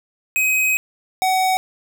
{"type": "tone pair in turn", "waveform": "square", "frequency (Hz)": [2527, 751.3], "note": ["D#7", "F#5"], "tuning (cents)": [26, 26], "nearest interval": "octave + major sixth", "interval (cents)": 2100, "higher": "first", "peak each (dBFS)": -16, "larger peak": "neither", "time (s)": [[0.36, 0.77], [1.22, 1.57]], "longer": "first", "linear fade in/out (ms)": 0, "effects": []}